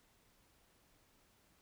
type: silence
effects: pink hiss -71 dBFS RMS until 1.61 s